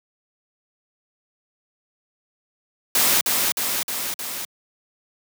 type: noise with echo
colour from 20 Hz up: white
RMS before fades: -18 dBFS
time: 2.95-3.21 s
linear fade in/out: 2 ms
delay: 310 ms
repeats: 4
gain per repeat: -3 dB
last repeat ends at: 4.45 s
effects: high-pass 150 Hz 12 dB/octave